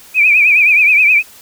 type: tone with vibrato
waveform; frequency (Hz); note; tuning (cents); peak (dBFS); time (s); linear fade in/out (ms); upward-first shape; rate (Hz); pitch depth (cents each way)
sine; 2425; D#7; -45; -6; 0.14-1.23; 50; triangle; 9.5; 120
effects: white hiss -40 dBFS RMS until 1.41 s